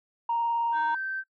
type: tone with vibrato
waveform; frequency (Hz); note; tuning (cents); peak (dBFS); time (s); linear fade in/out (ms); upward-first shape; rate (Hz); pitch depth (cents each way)
sine; 932.3; A#5; 0; -23; 0.29-0.95; 5; square; 19; 9
type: tone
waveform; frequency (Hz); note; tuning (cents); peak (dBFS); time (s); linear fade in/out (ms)
sine; 1554; G6; -16; -29; 0.72-1.24; 50
effects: noise-tail reverb RT60 0.1 s tail -25 dB re dry + tanh soft clip ceiling -19 dBFS